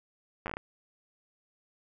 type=slowing click train; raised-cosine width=0.5 ms; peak=-20 dBFS; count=7; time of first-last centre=0.46-0.569 s; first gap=9 ms; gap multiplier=1.28; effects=none